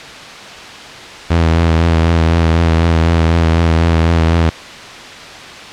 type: tone with vibrato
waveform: sawtooth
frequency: 82.6 Hz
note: E2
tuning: 4 cents sharp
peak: -5 dBFS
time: 1.3-4.5 s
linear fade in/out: 10 ms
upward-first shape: triangle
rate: 4 Hz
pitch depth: 41 cents each way
effects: white hiss -30 dBFS RMS until 5.72 s + low-pass 4000 Hz 12 dB/octave